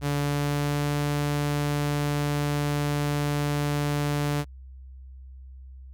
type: tone with pitch glide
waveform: sawtooth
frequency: 144.1 to 145.86 Hz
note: D3 to D3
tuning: -33 to -12 cents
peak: -20 dBFS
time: 0.01-4.45 s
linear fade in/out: 50 ms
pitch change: +21 cents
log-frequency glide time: 0.18-0.94 s
effects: added 65 Hz sine -41 dBFS peak until 5.93 s